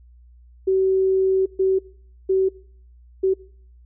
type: tone bursts at uneven times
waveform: sine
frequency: 380.7 Hz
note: F#4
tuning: 49 cents sharp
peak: -15 dBFS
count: 4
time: 0.67-1.46 / 1.59-1.79 / 2.29-2.49 / 3.23-3.34 s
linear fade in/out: 10 ms
effects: noise-tail reverb RT60 0.6 s tail -23 dB re dry + added 60 Hz sine -46 dBFS peak until 3.85 s